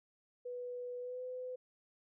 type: tone with pitch glide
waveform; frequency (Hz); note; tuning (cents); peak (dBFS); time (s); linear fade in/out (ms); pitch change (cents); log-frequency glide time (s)
sine; 492.3 to 505.3; B4 to B4; -6 to +40; -40; 0.45-1.56; 10; +46; 1-1.22
effects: none